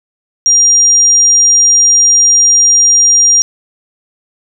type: tone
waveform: sine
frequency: 5700 Hz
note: F8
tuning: 34 cents sharp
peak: -4 dBFS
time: 0.46-3.42 s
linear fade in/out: 0 ms
effects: none